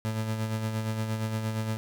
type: tone with tremolo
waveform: 30% pulse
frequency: 110 Hz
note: A2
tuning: in tune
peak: -24 dBFS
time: 0.05-1.77 s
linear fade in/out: 0 ms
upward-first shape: sine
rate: 8.6 Hz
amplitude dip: 45%
effects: 11-bit